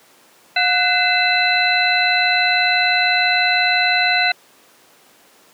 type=tone cluster; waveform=sine; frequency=721 / 1495 / 2049 / 2634 / 4027 Hz; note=F#5 / F#6 / C7 / E7 / B7; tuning=-45 / +17 / -37 / -2 / +33 cents; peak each=-20 dBFS; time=0.56-4.32 s; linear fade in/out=5 ms; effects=pink hiss -50 dBFS RMS until 5.53 s + high-pass 300 Hz 12 dB/octave